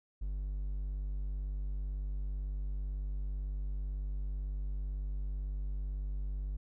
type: tone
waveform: triangle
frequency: 49 Hz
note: G1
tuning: in tune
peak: -32 dBFS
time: 0.21-6.57 s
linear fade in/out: 10 ms
effects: none